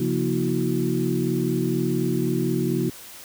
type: tone cluster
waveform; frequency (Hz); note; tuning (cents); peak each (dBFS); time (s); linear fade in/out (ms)
sine; 135.9 / 174.5 / 236.6 / 321.7 / 365.8; C#3 / F3 / A#3 / E4 / F#4; -34 / -1 / +26 / -42 / -20; -27; 0-2.9; 5
effects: white hiss -42 dBFS RMS until 3.24 s